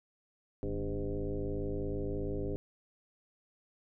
sine tone with frequency modulation, 187.5 Hz, F#3, 23 cents sharp, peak -32 dBFS, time 0.63-2.56 s, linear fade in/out 0 ms, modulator 106 Hz, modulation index 2.9, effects none

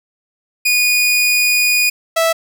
sawtooth tone pair in turn, 2460 / 656.7 Hz, D#7 / E5, -20 / -7 cents, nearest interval octave + major seventh, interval 2287 cents, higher first, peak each -8 dBFS, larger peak neither, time 0.65-1.9 / 2.16-2.33 s, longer first, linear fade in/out 10 ms, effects none

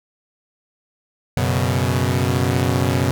sawtooth chord, F# suspended fourth, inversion none, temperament equal, 92.5 / 123.47 / 138.59 Hz, F#2 / B2 / C#3, 0 / 0 / 0 cents, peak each -17 / -16 / -19 dBFS, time 1.37-3.11 s, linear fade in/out 0 ms, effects none

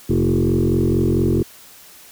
sine tone with frequency modulation, 230.2 Hz, A#3, 22 cents flat, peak -13 dBFS, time 0.09-1.43 s, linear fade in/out 10 ms, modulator 44.4 Hz, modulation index 3.8, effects tanh soft clip ceiling -9 dBFS + white hiss -44 dBFS RMS until 2.11 s

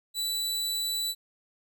sawtooth tone, 3961 Hz, B7, 4 cents sharp, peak -25 dBFS, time 0.14-1.15 s, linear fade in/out 50 ms, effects none

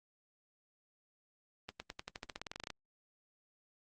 accelerating click train, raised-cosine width 0.2 ms, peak -24 dBFS, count 17, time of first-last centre 1.69-2.703 s, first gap 110 ms, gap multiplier 0.92, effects Opus 24 kbps

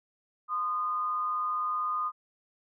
sine tone pair together, 1033 / 1228.5 Hz, C6 / D#6, -22 / -22 cents, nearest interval minor third, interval 300 cents, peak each -37 / -28 dBFS, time 0.48-2.12 s, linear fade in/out 50 ms, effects none

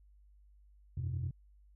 sine chord, F suspended second, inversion none, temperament equal with one note detuned, 87.31 / 98 / 128.12 Hz, F2 / G2 / C3, 0 / 0 / -36 cents, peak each -36 / -40 / -36 dBFS, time 0.97-1.31 s, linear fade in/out 5 ms, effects tanh soft clip ceiling -29 dBFS + added 50 Hz sine -59 dBFS peak until 1.75 s

